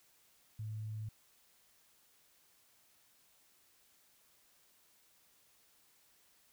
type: tone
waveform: sine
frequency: 108.3 Hz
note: A2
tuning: 27 cents flat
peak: -39 dBFS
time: 0.59-1.09 s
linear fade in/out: 5 ms
effects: white hiss -69 dBFS RMS until 6.52 s